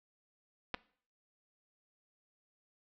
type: clicks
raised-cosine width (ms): 0.3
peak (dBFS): -20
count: 2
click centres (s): 0.742 / 0.746
effects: noise-tail reverb RT60 0.5 s tail -21 dB re dry + low-pass 5000 Hz 12 dB/octave